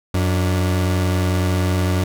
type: tone pair together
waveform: 35% pulse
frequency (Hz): 90.9 / 288.6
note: F#2 / D4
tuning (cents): -30 / -30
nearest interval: octave + minor sixth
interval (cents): 2000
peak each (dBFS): -15 / -24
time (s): 0.14-2.04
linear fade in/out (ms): 5
effects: none